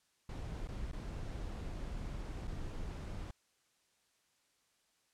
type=noise with dropouts; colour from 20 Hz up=brown; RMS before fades=-42 dBFS; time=0.29-3.31 s; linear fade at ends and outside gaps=2 ms; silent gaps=0.674-0.687 / 0.915-0.931 / 2.473-2.478 s; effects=white hiss -75 dBFS RMS until 5.13 s + low-pass 9000 Hz 12 dB/octave